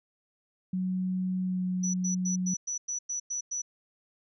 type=tone with pitch glide; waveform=sine; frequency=185 to 183.19 Hz; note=F#3 to F#3; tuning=0 to -17 cents; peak=-27 dBFS; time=0.73-2.54 s; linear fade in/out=5 ms; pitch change=-17 cents; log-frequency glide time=1.42-1.62 s
type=tone bursts; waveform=sine; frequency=5920 Hz; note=F#8; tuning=in tune; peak=-30 dBFS; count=9; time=1.83-3.62 s; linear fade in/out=10 ms; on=110 ms; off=100 ms
effects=none